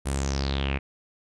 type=tone with low-pass filter sweep; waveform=sawtooth; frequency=68.5 Hz; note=C#2; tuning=20 cents flat; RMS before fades=-27 dBFS; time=0.05-0.79 s; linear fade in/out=20 ms; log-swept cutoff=10000 to 2300 Hz; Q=5.7; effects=none